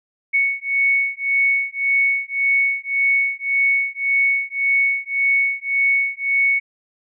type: beating tone pair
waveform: sine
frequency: 2217 / 2218.8 Hz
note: C#7 / C#7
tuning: 0 / +1 cents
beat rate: 1.8 Hz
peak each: -19 dBFS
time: 0.33-6.6 s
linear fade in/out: 20 ms
effects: none